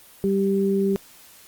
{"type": "tone pair together", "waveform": "sine", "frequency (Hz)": [196, 392], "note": ["G3", "G4"], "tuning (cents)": [0, 0], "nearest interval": "octave", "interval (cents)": 1200, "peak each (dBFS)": -21, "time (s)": [0.24, 0.96], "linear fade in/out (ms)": 0, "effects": ["white hiss -49 dBFS RMS until 1.47 s", "Opus 32 kbps"]}